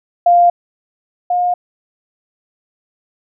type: tone pair in turn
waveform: sine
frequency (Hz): 698.5 / 713.6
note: F5 / F5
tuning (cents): 0 / +37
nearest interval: unison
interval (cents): 37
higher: second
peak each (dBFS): -6 / -12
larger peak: first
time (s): 0.26-0.5 / 1.3-1.54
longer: neither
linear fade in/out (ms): 5
effects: none